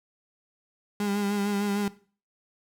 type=tone with vibrato; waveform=35% pulse; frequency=202.9 Hz; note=G#3; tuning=40 cents flat; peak=-24 dBFS; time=1-1.88 s; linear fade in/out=2 ms; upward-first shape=sine; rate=6.6 Hz; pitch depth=34 cents each way; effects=noise-tail reverb RT60 0.4 s tail -17 dB re dry